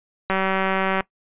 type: click train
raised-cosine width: 0.5 ms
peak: -7 dBFS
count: 136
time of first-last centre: 0.3-1.007 s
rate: 191 Hz
effects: noise-tail reverb RT60 0.1 s tail -20 dB re dry + resampled to 8000 Hz